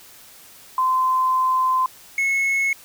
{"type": "tone pair in turn", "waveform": ["sine", "triangle"], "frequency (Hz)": [1032, 2187], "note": ["C6", "C#7"], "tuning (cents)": [-24, -24], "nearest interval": "octave + minor second", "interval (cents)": 1300, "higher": "second", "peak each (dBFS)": -16, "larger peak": "neither", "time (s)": [[0.78, 1.86], [2.18, 2.73]], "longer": "first", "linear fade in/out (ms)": 2, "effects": ["white hiss -46 dBFS RMS until 2.84 s"]}